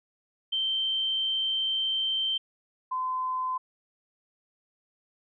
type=tone pair in turn; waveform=sine; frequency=3122 / 1024.5 Hz; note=G7 / C6; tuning=-8 / -37 cents; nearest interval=octave + perfect fifth; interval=1929 cents; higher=first; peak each=-25 / -27 dBFS; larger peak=first; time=0.52-2.38 / 2.91-3.58 s; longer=first; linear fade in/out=10 ms; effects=none